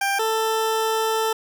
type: tone pair in turn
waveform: 20% pulse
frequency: 792 / 443 Hz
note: G5 / A4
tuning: +18 / +12 cents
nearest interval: minor seventh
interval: 1006 cents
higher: first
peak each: -15 dBFS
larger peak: neither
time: 0.01-0.19 / 0.19-1.33 s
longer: second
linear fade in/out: 5 ms
effects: 8-bit